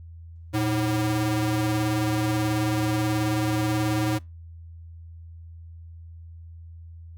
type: ring-modulated tone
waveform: 45% pulse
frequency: 215.7 Hz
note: A3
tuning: 34 cents flat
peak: -19 dBFS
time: 0.53-4.19 s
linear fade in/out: 20 ms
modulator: 98.6 Hz
effects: added 83 Hz sine -40 dBFS peak until 7.17 s + Opus 48 kbps